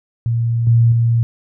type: tone with level steps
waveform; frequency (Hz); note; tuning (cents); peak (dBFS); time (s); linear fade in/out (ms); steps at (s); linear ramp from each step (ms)
sine; 116.54; A#2; 0; -14 / -8 / -11; 0.26-1.23; 0; 0.67 / 0.92; 2
effects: none